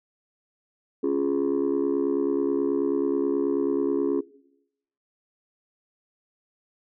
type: chord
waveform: sine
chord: Db major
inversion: none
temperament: just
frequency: 277.2 / 346.5 / 415.8 Hz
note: Db4 / F4 / Ab4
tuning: 0 / -14 / +2 cents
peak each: -24 dBFS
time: 1.03-4.21 s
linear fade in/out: 10 ms
effects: noise-tail reverb RT60 0.8 s tail -20 dB re dry + tanh soft clip ceiling -17 dBFS